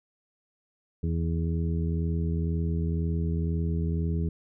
harmonic tone with a mistuned harmonic, 82 Hz, E2, 9 cents flat, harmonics 1 / 2 / 3 / 4 / 5, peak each -27 / -29 / -38 / -40 / -39 dBFS, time 1.03-4.29 s, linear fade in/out 5 ms, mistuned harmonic 5, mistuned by +29 cents, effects none

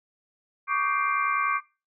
sine tone cluster, 1125 / 1195 / 1563 / 2100 / 2367 Hz, C#6 / D6 / G6 / C7 / D7, +25 / +30 / -6 / +6 / +13 cents, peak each -25 / -29 / -31 / -32 / -32 dBFS, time 0.67-1.61 s, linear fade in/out 50 ms, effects noise-tail reverb RT60 0.3 s tail -20 dB re dry

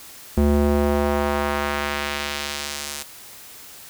square tone with band-pass filter sweep, 72.4 Hz, D2, 24 cents flat, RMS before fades -22 dBFS, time 0.37-3.03 s, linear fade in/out 5 ms, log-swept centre 250 to 8800 Hz, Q 0.78, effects white hiss -42 dBFS RMS until 3.89 s

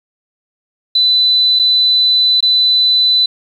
sine tone with dropouts, 4000 Hz, B7, 21 cents sharp, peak -8 dBFS, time 0.95-3.26 s, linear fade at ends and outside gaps 5 ms, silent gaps 1.591-1.595 / 2.406-2.426 s, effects 7-bit

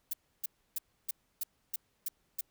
violet noise bursts, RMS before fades -34 dBFS, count 8, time 0.11-2.41 s, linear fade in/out 5 ms, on 25 ms, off 300 ms, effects pink hiss -75 dBFS RMS until 2.5 s

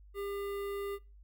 square tone with notch filter, 401.1 Hz, G4, 40 cents sharp, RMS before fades -38 dBFS, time 0.14-0.99 s, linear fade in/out 50 ms, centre 5900 Hz, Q 0.56, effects noise-tail reverb RT60 0.3 s tail -23 dB re dry + added 50 Hz sine -53 dBFS peak until 1.23 s

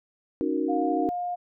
sine chord, D# minor seventh, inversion third, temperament equal, 277.2 / 311.1 / 370 / 466.2 Hz, C#4 / D#4 / F#4 / A#4, 0 / 0 / 0 / 0 cents, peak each -29 / -27 / -30 / -32 dBFS, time 0.41-1.09 s, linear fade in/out 0 ms
sine tone, 710 Hz, F5, 28 cents sharp, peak -27 dBFS, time 0.68-1.36 s, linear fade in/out 20 ms
effects none

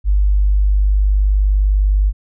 sine tone, 49.85 Hz, G1, 30 cents sharp, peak -10 dBFS, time 0.04-2.13 s, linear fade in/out 50 ms, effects none

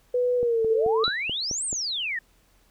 sine tone with pitch glide, 493.9 to 445.1 Hz, B4 to A4, 0 to +20 cents, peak -20 dBFS, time 0.14-1.04 s, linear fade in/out 5 ms, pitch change -180 cents, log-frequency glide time 0.37-0.63 s
click train, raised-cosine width 2 ms, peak -22 dBFS, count 7, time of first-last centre 0.43-1.729 s, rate 4.62 Hz
sine exponential two-way sweep, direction up then down, 418.8 to 8880 to 1765 Hz, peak -26 dBFS, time 0.7-2.19 s, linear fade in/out 5 ms, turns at 1.65 s
sine tone with exponential decay, 3941 Hz, B7, 4 cents flat, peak -18 dBFS, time 1.04-1.27 s, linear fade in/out 1 ms, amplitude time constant 48 ms
effects added 42 Hz sine -63 dBFS peak until 2.7 s + pink hiss -63 dBFS RMS until 2.7 s

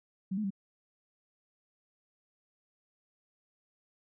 sine tone with pitch steps, 190.1 / 214.1 / 195.5 Hz, F#3 / A3 / G3, +47 / -47 / -4 cents, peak -30 dBFS, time 0.31-0.505 s, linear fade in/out 10 ms, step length 65 ms, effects none

